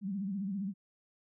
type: tone with vibrato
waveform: sine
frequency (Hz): 196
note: G3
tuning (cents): 0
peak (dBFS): -33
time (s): 0.01-0.74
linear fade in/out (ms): 50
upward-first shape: sine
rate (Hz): 15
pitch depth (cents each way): 110
effects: none